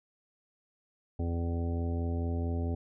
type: harmonic tone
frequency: 84.5 Hz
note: E2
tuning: 43 cents sharp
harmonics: 1 / 2 / 3 / 4 / 5 / 6 / 7 / 9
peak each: -30 / -43 / -37 / -45 / -42 / -53 / -46 / -47 dBFS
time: 1.19-2.75 s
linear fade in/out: 5 ms
effects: none